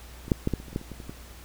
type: clicks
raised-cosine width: 3 ms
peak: -25 / -7 / -11 / -13 / -30 / -30 / -29 / -14 / -29 / -25 / -28 / -23 dBFS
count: 12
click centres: 0.281 / 0.318 / 0.474 / 0.537 / 0.601 / 0.683 / 0.73 / 0.761 / 0.814 / 0.917 / 1.002 / 1.095 s
effects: added 60 Hz sine -45 dBFS peak until 1.44 s + pink hiss -49 dBFS RMS until 1.44 s